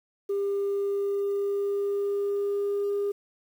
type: tone with pitch glide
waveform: sine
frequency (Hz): 399.5 to 404.8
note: G4 to G#4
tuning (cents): +33 to -44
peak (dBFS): -23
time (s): 0.29-3.12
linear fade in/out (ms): 10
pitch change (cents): +23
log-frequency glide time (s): 0.63-2.96
effects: tanh soft clip ceiling -22 dBFS + 9-bit